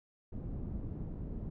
pink low-pass noise, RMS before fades -40 dBFS, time 0.32-1.5 s, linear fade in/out 10 ms, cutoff 260 Hz, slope 12 dB/octave, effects none

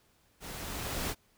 pink noise with level ramp, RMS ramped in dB -43 to -33 dBFS, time 0.4-1.15 s, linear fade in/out 50 ms, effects pink hiss -68 dBFS RMS until 1.37 s

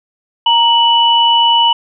sine tone pair together, 932.3 / 2960 Hz, A#5 / F#7, 0 / 0 cents, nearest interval octave + minor sixth, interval 2000 cents, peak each -10 dBFS, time 0.46-1.73 s, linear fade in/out 5 ms, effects none

